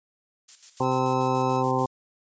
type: noise with tremolo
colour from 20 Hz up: violet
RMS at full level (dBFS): -37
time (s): 0.48-1.87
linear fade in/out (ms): 10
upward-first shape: square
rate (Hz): 6.9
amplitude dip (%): 65
type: harmonic tone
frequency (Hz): 129.5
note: C3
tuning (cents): -17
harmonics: 1 / 2 / 3 / 4 / 6 / 7 / 8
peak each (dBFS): -29 / -29 / -29 / -29 / -29 / -29 / -29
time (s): 0.8-1.86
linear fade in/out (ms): 5
type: tone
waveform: sawtooth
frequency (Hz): 1300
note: E6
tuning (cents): -24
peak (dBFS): -33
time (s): 0.81-1.64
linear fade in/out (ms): 50
effects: resampled to 16000 Hz